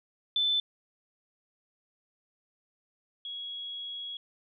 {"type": "tone pair in turn", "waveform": "sine", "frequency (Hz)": [3520, 3327], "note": ["A7", "G#7"], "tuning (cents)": [0, 2], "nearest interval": "minor second", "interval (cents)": 98, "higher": "first", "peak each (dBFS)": [-24, -36], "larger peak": "first", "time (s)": [[0.36, 0.6], [3.25, 4.17]], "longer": "second", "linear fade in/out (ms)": 2, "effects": []}